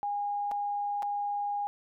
sine tone with dropouts, 817 Hz, G#5, 29 cents flat, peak -29 dBFS, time 0.03-1.67 s, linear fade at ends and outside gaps 0 ms, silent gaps 0.513-0.517 / 1.023-1.029 s, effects none

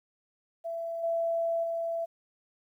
sine tone with level steps, 668 Hz, E5, 23 cents sharp, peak -32 / -26 / -29 dBFS, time 0.64-2.06 s, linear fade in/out 20 ms, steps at 1.03 / 1.63 s, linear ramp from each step 10 ms, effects 11-bit

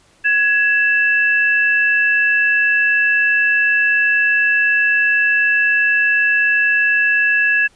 sine tone pair together, 1673.2 / 2656 Hz, G#6 / E7, +12 / +12 cents, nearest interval minor sixth, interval 800 cents, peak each -13 / -17 dBFS, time 0.24-7.68 s, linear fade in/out 20 ms, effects pink hiss -53 dBFS RMS until 7.75 s + resampled to 22050 Hz

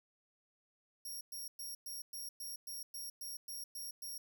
10% pulse tone bursts, 5588 Hz, F8, in tune, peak -37 dBFS, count 12, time 1.05-4.18 s, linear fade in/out 5 ms, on 160 ms, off 110 ms, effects none

